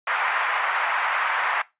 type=band-pass noise; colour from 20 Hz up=pink; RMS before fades=-24 dBFS; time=0.07-1.62 s; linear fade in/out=5 ms; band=880 to 2200 Hz; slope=24 dB/octave; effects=noise-tail reverb RT60 0.2 s tail -18 dB re dry + resampled to 8000 Hz